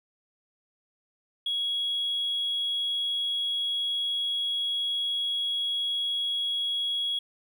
triangle tone, 3327 Hz, G#7, 2 cents sharp, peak -23 dBFS, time 1.46-7.19 s, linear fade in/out 5 ms, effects tanh soft clip ceiling -23 dBFS

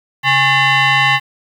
sine tone with frequency modulation, 135.4 Hz, C#3, 40 cents flat, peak -8 dBFS, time 0.23-1.2 s, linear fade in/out 50 ms, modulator 956 Hz, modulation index 2.9, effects tanh soft clip ceiling -6 dBFS + 7-bit

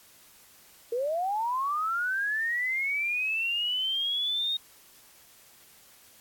sine linear sweep, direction up, 453.4 to 3729 Hz, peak -26 dBFS, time 0.92-4.57 s, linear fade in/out 5 ms, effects white hiss -56 dBFS RMS until 6.2 s + AAC 64 kbps

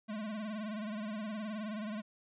square tone with vibrato, 213.4 Hz, G#3, 47 cents sharp, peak -38 dBFS, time 0.08-2.02 s, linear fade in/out 20 ms, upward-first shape sine, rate 19 Hz, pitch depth 78 cents each way, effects resampled to 8000 Hz

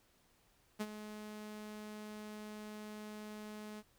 sawtooth tone with ADSR envelope, 212.2 Hz, G#3, 38 cents sharp, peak -31 dBFS, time 0.79-3.83 s, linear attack 21 ms, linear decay 45 ms, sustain -11 dB, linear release 45 ms, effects pink hiss -71 dBFS RMS until 3.98 s

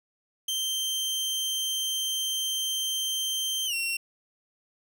sawtooth tone with pitch glide, 3136 to 2730 Hz, G7 to F7, 0 to -40 cents, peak -24 dBFS, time 0.48-3.97 s, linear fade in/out 5 ms, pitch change -240 cents, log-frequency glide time 3.66-3.74 s, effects none

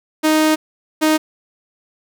sawtooth tone pair in turn, 311.1 / 311.1 Hz, D#4 / D#4, 0 / 0 cents, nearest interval unison, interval 0 cents, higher neither, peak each -8 dBFS, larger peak neither, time 0.23-0.56 / 1.01-1.18 s, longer first, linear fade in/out 20 ms, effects none

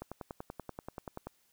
click train, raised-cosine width 1 ms, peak -26 dBFS, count 14, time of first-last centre 0.02-1.27 s, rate 10.4 Hz, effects white hiss -71 dBFS RMS until 1.52 s

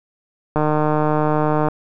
click train, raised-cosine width 1 ms, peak -5 dBFS, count 172, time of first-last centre 0.56-1.685 s, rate 152 Hz, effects none

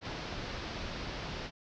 pink low-pass noise, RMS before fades -40 dBFS, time 0.01-1.51 s, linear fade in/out 50 ms, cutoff 5500 Hz, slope 48 dB/octave, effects none

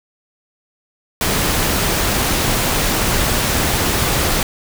pink noise, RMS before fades -17 dBFS, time 1.21-4.43 s, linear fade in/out 2 ms, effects none

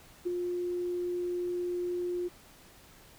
sine tone with ADSR envelope, 354.3 Hz, F4, 25 cents sharp, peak -26 dBFS, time 0.25-2.29 s, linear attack 20 ms, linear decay 12 ms, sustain -4 dB, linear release 21 ms, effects pink hiss -56 dBFS RMS until 3.18 s

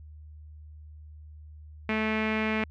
sawtooth tone with low-pass filter, 217.7 Hz, A3, 18 cents flat, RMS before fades -28 dBFS, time 1.89-2.64 s, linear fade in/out 2 ms, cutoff 2300 Hz, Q 4.5, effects added 76 Hz sine -44 dBFS peak until 2.7 s

